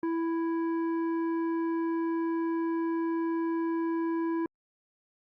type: tone with hard clipping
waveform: triangle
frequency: 330.7 Hz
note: E4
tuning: 6 cents sharp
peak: -29 dBFS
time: 0.03-4.46 s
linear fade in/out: 2 ms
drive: 14 dB
effects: low-pass 2000 Hz 12 dB/octave + Opus 48 kbps